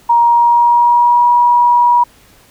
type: tone with pitch glide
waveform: sine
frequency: 942 to 963.5 Hz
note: A#5 to B5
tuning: +18 to -43 cents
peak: -6 dBFS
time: 0.09-2.04 s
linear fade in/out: 10 ms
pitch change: +39 cents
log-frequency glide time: 0.2-1.26 s
effects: pink hiss -46 dBFS RMS until 2.5 s